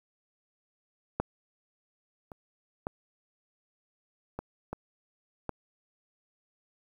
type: clicks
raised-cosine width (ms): 1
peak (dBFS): -13 / -29 / -18 / -21 / -21 / -18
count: 6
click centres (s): 1.2 / 2.318 / 2.869 / 4.39 / 4.73 / 5.493
effects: 9-bit